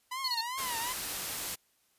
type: tone with vibrato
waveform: sawtooth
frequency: 987.8 Hz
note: B5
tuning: in tune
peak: -31 dBFS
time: 0.11-0.93 s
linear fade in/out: 10 ms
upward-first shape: triangle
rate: 2.6 Hz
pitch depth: 170 cents each way
type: tone bursts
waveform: triangle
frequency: 4339 Hz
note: C#8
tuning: 38 cents flat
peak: -28 dBFS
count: 3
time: 0.24-0.412 s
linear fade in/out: 5 ms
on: 42 ms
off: 23 ms
type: noise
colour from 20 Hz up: white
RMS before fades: -36 dBFS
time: 0.57-1.56 s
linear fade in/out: 20 ms
effects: white hiss -71 dBFS RMS until 1.98 s + resampled to 32000 Hz